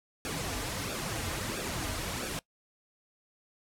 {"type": "noise with flanger", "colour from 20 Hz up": "pink", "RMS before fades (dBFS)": -35, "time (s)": [0.25, 2.39], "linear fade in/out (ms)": 0, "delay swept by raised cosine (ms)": [0.97, 5.57], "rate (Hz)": 1.5, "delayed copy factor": -0.7, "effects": ["noise-tail reverb RT60 0.1 s tail -21 dB re dry", "low-pass 12000 Hz 12 dB/octave"]}